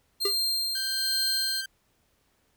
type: tone with tremolo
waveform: 40% pulse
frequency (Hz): 4186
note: C8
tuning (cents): 0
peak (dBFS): -23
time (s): 0.2-1.62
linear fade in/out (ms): 20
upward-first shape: sine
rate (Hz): 1.2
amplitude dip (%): 40
type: tone with exponential decay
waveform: square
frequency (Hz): 400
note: G4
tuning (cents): +35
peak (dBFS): -24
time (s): 0.25-0.37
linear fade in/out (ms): 5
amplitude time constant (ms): 24
type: tone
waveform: sawtooth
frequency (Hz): 1568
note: G6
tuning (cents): 0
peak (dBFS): -30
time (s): 0.75-1.66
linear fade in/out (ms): 5
effects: pink hiss -69 dBFS RMS until 2.56 s